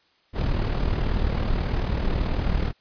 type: noise with amplitude modulation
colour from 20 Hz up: brown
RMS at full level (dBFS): -21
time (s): 0.33-2.73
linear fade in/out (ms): 50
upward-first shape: sine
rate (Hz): 38.4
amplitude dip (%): 55
effects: white hiss -63 dBFS RMS until 2.8 s + resampled to 11025 Hz